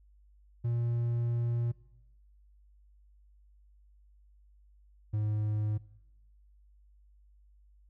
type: tone pair in turn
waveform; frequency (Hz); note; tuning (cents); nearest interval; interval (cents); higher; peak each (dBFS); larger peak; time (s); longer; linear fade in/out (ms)
triangle; 118.4 / 106.25; A#2 / G#2; +27 / +40; major second; 187; first; -26; neither; 0.64-1.72 / 5.13-5.78; first; 10
effects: noise-tail reverb RT60 0.9 s tail -21 dB re dry + added 50 Hz sine -58 dBFS peak until 7.89 s